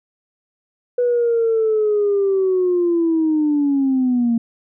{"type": "linear sweep", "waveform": "sine", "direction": "down", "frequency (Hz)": [492.5, 229], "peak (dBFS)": -13, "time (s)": [0.98, 4.38], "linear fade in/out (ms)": 5, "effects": ["tanh soft clip ceiling -10 dBFS"]}